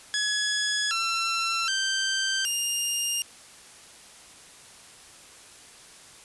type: tone with pitch steps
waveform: 15% pulse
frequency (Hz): 1685 / 1348 / 1562 / 2817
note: G#6 / E6 / G6 / F7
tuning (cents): +25 / +38 / -7 / +14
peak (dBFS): -18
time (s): 0.14-3.22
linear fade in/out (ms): 0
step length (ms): 770
effects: white hiss -49 dBFS RMS until 6.24 s + resampled to 24000 Hz